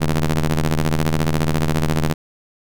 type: ring-modulated tone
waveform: sawtooth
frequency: 79.3 Hz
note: D#2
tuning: 33 cents sharp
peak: -9 dBFS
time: 0-2.14 s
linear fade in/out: 20 ms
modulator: 72.1 Hz
effects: none